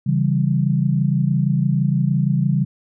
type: chord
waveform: sine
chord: C# diminished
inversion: none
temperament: equal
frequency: 138.59 / 164.81 / 196 Hz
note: C#3 / E3 / G3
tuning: 0 / 0 / 0 cents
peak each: -18 / -20 / -21 dBFS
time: 0.06-2.65 s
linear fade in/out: 10 ms
effects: none